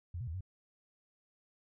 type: tone with pitch steps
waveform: sine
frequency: 86.8 / 121.9 / 80.3 / 93.6 Hz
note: F2 / B2 / E2 / F#2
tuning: -10 / -22 / -45 / +20 cents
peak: -37 dBFS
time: 0.14-0.408 s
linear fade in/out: 5 ms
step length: 67 ms
effects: none